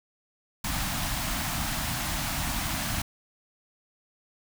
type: band-stop noise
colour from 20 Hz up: pink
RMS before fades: -30 dBFS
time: 0.64-3.02 s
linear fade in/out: 5 ms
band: 300 to 640 Hz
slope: 48 dB/octave
effects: none